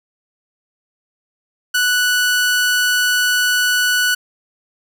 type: tone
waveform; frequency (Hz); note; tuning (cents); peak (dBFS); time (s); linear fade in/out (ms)
sawtooth; 1480; F#6; 0; -10; 1.74-4.15; 10
effects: none

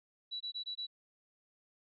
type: tone bursts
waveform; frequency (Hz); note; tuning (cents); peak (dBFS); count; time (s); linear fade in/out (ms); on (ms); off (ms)
sine; 3932; B7; -8; -37; 5; 0.31-0.869; 20; 95; 21
effects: none

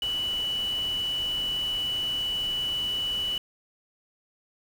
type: tone in noise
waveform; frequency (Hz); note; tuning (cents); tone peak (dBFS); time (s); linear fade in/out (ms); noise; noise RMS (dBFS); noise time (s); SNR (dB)
sine; 2960; F#7; 0; -26; 0.02-3.38; 2; pink; -42; 0.02-3.38; +13
effects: none

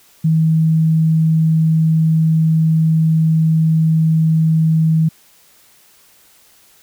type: tone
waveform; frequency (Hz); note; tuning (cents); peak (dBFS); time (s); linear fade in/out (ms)
sine; 160; D#3; +49; -10; 0.24-5.09; 10
effects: white hiss -50 dBFS RMS until 6.82 s

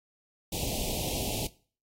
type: band-stop noise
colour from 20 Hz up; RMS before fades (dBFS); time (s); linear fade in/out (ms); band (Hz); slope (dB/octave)
pink; -33; 0.52-1.47; 5; 830 to 2500; 48
effects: noise-tail reverb RT60 0.4 s tail -19 dB re dry + AAC 48 kbps

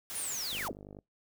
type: noise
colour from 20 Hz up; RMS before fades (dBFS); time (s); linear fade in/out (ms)
white; -41; 0.1-0.68; 0
type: linear sweep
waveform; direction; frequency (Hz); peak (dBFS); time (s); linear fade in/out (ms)
sine; down; 9980 to 130.7; -35; 0.15-0.72; 5
type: click train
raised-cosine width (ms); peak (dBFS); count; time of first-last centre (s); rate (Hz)
2; -34; 24; 0.53-0.988; 50.2
effects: noise-tail reverb RT60 0.2 s tail -26 dB re dry

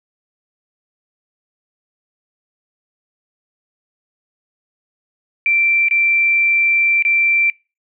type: tone with dropouts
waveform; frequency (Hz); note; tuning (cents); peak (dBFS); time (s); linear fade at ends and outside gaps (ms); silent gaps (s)
sine; 2349; D7; 0; -12; 5.46-7.5; 1; 5.885-5.91 / 7.024-7.05
effects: noise-tail reverb RT60 0.3 s tail -25 dB re dry

